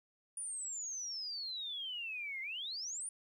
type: exponential two-way sweep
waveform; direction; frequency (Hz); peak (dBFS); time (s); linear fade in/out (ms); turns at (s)
sine; down then up; 9670 to 2064 to 9670; -39; 0.37-3.09; 2; 2.41
effects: 12-bit